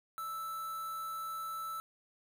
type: tone with quantisation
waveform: triangle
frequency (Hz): 1318.5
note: E6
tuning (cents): 0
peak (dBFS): -36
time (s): 0.18-1.8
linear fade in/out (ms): 0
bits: 8
effects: none